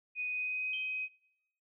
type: tone with pitch glide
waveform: sine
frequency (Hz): 2489 to 2521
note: D#7 to D#7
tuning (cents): 0 to +22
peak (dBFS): -33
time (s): 0.15-1.09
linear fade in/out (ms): 50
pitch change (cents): +22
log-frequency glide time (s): 0.26-0.76
type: tone with exponential decay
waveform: sine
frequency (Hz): 3136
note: G7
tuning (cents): 0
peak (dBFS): -38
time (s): 0.73-1.09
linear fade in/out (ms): 5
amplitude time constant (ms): 78
effects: noise-tail reverb RT60 0.8 s tail -23 dB re dry